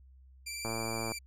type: tone with vibrato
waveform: 15% pulse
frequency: 2349 Hz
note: D7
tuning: in tune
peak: -31 dBFS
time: 0.46-1.19 s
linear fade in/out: 10 ms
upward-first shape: square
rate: 19 Hz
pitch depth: 21 cents each way
type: click train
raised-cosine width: 1 ms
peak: -23 dBFS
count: 54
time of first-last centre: 0.65-1.119 s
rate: 113 Hz
effects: added 65 Hz sine -54 dBFS peak until 1.26 s

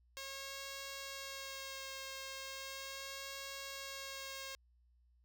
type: tone with vibrato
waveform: 5% pulse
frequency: 542 Hz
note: C#5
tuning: 39 cents flat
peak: -33 dBFS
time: 0.17-4.55 s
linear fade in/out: 0 ms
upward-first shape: sine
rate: 0.37 Hz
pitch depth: 18 cents each way
effects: added 60 Hz sine -67 dBFS peak until 5.24 s

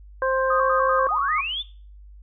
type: harmonic tone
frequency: 526 Hz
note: C5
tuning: 9 cents sharp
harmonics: 1 / 2 / 3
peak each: -22 / -25 / -27 dBFS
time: 0.22-1.07 s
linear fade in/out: 2 ms
type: tone with vibrato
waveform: sine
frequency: 1174.7 Hz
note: D6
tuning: in tune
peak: -21 dBFS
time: 0.5-1.41 s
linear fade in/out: 5 ms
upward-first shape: square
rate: 5.1 Hz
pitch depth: 95 cents each way
type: linear sweep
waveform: sine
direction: up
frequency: 642 to 3619 Hz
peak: -25 dBFS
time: 1.1-1.63 s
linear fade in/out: 20 ms
effects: noise-tail reverb RT60 0.4 s tail -18 dB re dry + added 50 Hz sine -42 dBFS peak until 2.22 s

